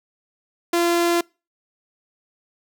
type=tone; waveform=sawtooth; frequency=343.2 Hz; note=F4; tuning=30 cents flat; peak=-13 dBFS; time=0.73-1.21 s; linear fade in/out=5 ms; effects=noise-tail reverb RT60 0.3 s tail -26 dB re dry